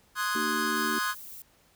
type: chord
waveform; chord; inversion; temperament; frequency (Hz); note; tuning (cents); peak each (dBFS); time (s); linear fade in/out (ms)
45% pulse; Ab dominant seventh; first; equal; 1046.5 / 1244.5 / 1480 / 1661.2; C6 / Eb6 / Gb6 / Ab6; 0 / 0 / 0 / 0; -33; 0.15-1.15; 50
type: harmonic tone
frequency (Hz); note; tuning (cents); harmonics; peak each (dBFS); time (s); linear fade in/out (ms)
76.3; D#2; -33; 3 / 4 / 5; -34 / -35 / -36; 0.35-0.99; 5
type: noise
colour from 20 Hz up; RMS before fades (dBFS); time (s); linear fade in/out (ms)
violet; -44; 0.76-1.42; 2
effects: pink hiss -63 dBFS RMS until 1.75 s